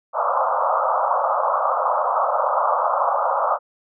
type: band-pass noise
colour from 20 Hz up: white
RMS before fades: -20 dBFS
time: 0.13-3.59 s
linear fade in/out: 50 ms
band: 520 to 1300 Hz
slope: 96 dB/octave
effects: none